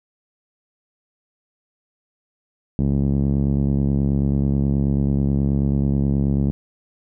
5% pulse tone with low-pass filter, 69.3 Hz, C#2, in tune, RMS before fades -19 dBFS, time 2.79-6.51 s, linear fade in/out 0 ms, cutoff 190 Hz, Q 1.5, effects none

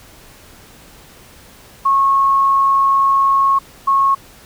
sine tone bursts at uneven times, 1094 Hz, C#6, 23 cents flat, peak -10 dBFS, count 2, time 1.85-3.59 / 3.87-4.15 s, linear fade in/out 10 ms, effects pink hiss -43 dBFS RMS until 4.45 s

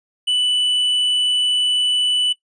triangle tone with tanh clipping, 2978 Hz, F#7, 11 cents sharp, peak -17 dBFS, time 0.27-2.33 s, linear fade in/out 10 ms, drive 10 dB, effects noise-tail reverb RT60 0.1 s tail -18 dB re dry + resampled to 22050 Hz

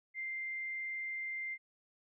sine tone, 2093 Hz, C7, in tune, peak -37 dBFS, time 0.14-1.58 s, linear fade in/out 50 ms, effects none

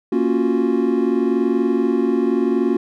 triangle chord, Gb major seventh, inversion first, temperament equal, 233.1 / 277.2 / 349.2 / 370 Hz, Bb3 / Db4 / F4 / Gb4, 0 / 0 / 0 / 0 cents, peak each -19 dBFS, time 0.12-2.77 s, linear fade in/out 5 ms, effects none

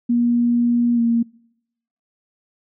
sine tone with pitch glide, 238.7 to 232.8 Hz, A#3 to A#3, +41 to -2 cents, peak -14 dBFS, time 0.09-1.23 s, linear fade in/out 10 ms, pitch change -43 cents, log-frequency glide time 0.95-1 s, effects noise-tail reverb RT60 0.8 s tail -26 dB re dry

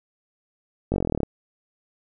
slowing click train, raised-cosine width 2 ms, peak -10 dBFS, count 14, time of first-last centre 0.92-1.232 s, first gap 20 ms, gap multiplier 1.03, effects none

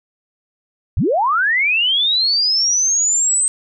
sine linear sweep, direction up, 50.3 to 8290 Hz, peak -13 dBFS, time 0.97-3.48 s, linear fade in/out 0 ms, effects none

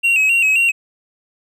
triangle tone with vibrato, 2651 Hz, E7, 9 cents sharp, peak -10 dBFS, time 0.03-0.72 s, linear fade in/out 20 ms, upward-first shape square, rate 3.8 Hz, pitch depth 64 cents each way, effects none

